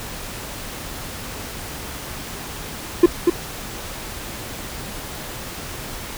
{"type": "tone with echo", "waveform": "triangle", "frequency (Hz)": 347.6, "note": "F4", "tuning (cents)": -8, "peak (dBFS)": -3, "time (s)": [3.03, 3.06], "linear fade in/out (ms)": 5, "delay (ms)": 240, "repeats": 1, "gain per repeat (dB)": -5, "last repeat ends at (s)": 3.3, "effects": ["pink hiss -32 dBFS RMS until 6.17 s"]}